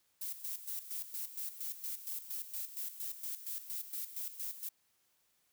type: noise with tremolo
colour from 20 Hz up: violet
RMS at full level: -40 dBFS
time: 0.21-4.69 s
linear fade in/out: 5 ms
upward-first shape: square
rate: 4.3 Hz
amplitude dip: 70%
effects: white hiss -75 dBFS RMS until 5.52 s